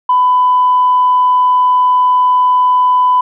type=tone; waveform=sine; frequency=1000 Hz; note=B5; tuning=21 cents sharp; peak=-6 dBFS; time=0.09-3.21 s; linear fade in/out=5 ms; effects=tanh soft clip ceiling -2 dBFS